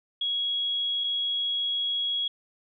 sine tone pair in turn, 3322 / 3322 Hz, G#7 / G#7, 0 / 0 cents, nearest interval unison, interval 0 cents, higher neither, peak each -25 dBFS, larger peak neither, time 0.21-1.04 / 1.04-2.28 s, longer second, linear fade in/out 5 ms, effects none

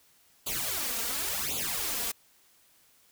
white noise with flanger, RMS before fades -32 dBFS, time 0.46-2.12 s, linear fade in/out 10 ms, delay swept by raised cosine 0.27 to 4.37 ms, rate 0.92 Hz, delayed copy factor +0.95, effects white hiss -63 dBFS RMS until 3.11 s

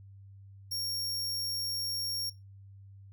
sawtooth tone, 5540 Hz, F8, 15 cents flat, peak -30 dBFS, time 0.71-2.3 s, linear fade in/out 10 ms, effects noise-tail reverb RT60 0.2 s tail -17 dB re dry + added 98 Hz sine -49 dBFS peak until 3.12 s

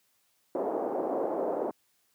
pink band-pass noise, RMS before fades -31 dBFS, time 0.55-1.71 s, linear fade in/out 2 ms, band 330 to 760 Hz, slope 24 dB/octave, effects white hiss -71 dBFS RMS until 2.14 s + high-pass 80 Hz 12 dB/octave

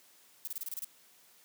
violet noise bursts, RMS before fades -38 dBFS, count 8, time 0.45-0.845 s, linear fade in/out 0 ms, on 24 ms, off 29 ms, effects white hiss -62 dBFS RMS until 1.44 s + high-pass 150 Hz 12 dB/octave

